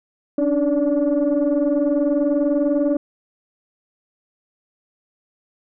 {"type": "tone cluster", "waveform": "sine", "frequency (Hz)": [280.7, 300.8, 577], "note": ["C#4", "D4", "D5"], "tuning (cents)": [22, 42, -31], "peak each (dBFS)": -19, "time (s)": [0.38, 2.97], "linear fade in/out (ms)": 5, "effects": ["tanh soft clip ceiling -11 dBFS"]}